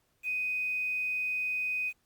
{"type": "tone with quantisation", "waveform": "sine", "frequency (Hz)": 2500, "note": "D#7", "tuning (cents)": 8, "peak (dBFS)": -29, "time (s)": [0.23, 1.93], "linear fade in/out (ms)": 50, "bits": 9, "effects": ["pink hiss -73 dBFS RMS until 2.05 s", "Opus 48 kbps"]}